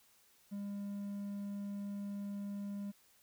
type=tone; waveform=triangle; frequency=201.6 Hz; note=G3; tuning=49 cents sharp; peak=-37 dBFS; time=0.51-2.92 s; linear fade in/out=20 ms; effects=white hiss -68 dBFS RMS until 3.22 s